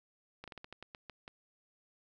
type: slowing click train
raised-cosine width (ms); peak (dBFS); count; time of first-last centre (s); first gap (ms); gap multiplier
0.3; -30; 10; 0.44-1.279; 37; 1.22
effects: none